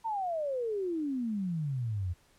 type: exponential sweep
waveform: sine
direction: down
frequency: 932.3 to 84.5 Hz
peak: -30 dBFS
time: 0.04-2.14 s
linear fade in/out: 20 ms
effects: pink hiss -65 dBFS RMS until 2.38 s + low-pass 12000 Hz 12 dB/octave